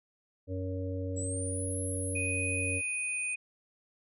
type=harmonic tone; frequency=93.3 Hz; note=F#2; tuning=15 cents sharp; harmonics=1 / 3 / 5 / 6; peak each=-34 / -39 / -41 / -42 dBFS; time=0.47-2.82 s; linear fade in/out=50 ms
type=linear two-way sweep; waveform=sine; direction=up then down; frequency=7660 to 11000 to 8910 Hz; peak=-37 dBFS; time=1.16-3.35 s; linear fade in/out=20 ms; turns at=1.79 s
type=tone; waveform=sine; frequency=2489 Hz; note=D#7; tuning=in tune; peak=-32 dBFS; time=2.15-3.36 s; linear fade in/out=10 ms
effects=none